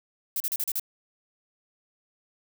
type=noise bursts; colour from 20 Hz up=violet; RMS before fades=-28 dBFS; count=6; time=0.36-0.797 s; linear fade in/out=2 ms; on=42 ms; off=37 ms; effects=none